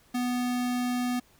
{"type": "tone", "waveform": "square", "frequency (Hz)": 246.9, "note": "B3", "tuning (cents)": 0, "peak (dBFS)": -27, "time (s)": [0.14, 1.2], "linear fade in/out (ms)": 10, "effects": ["pink hiss -61 dBFS RMS until 1.39 s"]}